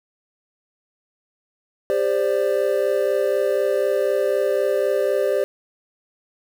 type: chord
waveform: triangle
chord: G suspended fourth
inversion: none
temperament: equal with one note detuned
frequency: 398.8 / 523.3 / 587.3 Hz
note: G4 / C5 / D5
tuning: +30 / 0 / 0 cents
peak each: -20 dBFS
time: 1.9-5.44 s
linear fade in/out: 0 ms
effects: 7-bit